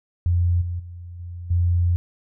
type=tone with level steps; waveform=sine; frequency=87.31 Hz; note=F2; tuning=in tune; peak=-16 / -24 / -34 / -31 / -16 dBFS; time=0.26-1.96 s; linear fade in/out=0 ms; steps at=0.61 / 0.79 / 1.19 / 1.5 s; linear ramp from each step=10 ms; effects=none